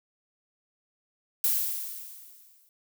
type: noise with exponential decay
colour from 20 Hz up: violet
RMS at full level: -23 dBFS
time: 1.44-2.69 s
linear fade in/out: 1 ms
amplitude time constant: 270 ms
effects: none